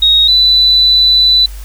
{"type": "tone pair in turn", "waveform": "sine", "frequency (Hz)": [3760, 3984], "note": ["A#7", "B7"], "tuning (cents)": [14, 14], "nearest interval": "minor second", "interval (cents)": 100, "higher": "second", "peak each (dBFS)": -5, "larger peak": "neither", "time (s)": [[0.02, 0.28], [0.28, 1.46]], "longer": "second", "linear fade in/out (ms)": 5, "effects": ["added 50 Hz sine -24 dBFS peak until 1.64 s", "white hiss -38 dBFS RMS until 1.64 s"]}